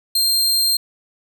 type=tone; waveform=sawtooth; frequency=4185 Hz; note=C8; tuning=in tune; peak=-12 dBFS; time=0.15-0.77 s; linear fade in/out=5 ms; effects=none